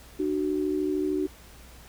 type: tone pair together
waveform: sine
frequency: 300.6 / 373.9 Hz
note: D4 / F#4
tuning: +40 / +18 cents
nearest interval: major third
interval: 378 cents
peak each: -27 dBFS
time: 0.19-1.27 s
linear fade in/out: 10 ms
effects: added 60 Hz sine -50 dBFS peak until 1.88 s + pink hiss -51 dBFS RMS until 1.88 s